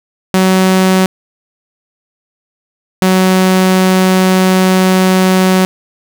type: tone pair in turn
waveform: sawtooth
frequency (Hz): 187.5 / 186.65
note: F#3 / F#3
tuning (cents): +23 / +15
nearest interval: unison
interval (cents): 8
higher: first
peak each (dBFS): -3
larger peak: neither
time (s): 0.34-1.06 / 3.02-5.65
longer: second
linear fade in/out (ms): 0
effects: none